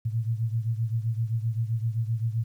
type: beating tone pair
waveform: sine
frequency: 111.8 / 119.5 Hz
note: A2 / A#2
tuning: +28 / +43 cents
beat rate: 7.7 Hz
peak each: -26 / -30 dBFS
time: 0.05-2.44 s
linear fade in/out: 10 ms
effects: 10-bit